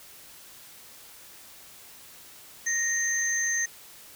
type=tone pair together; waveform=sine; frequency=1864.7 / 6272 Hz; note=A#6 / G8; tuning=0 / 0 cents; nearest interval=octave + major sixth; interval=2100 cents; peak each=-27 dBFS; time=2.66-3.66 s; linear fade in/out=10 ms; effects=white hiss -49 dBFS RMS until 4.15 s